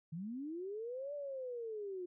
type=linear two-way sweep; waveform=sine; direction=up then down; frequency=151.4 to 587.3 to 350.9 Hz; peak=-40 dBFS; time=0.12-2.06 s; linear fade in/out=10 ms; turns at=1.14 s; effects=none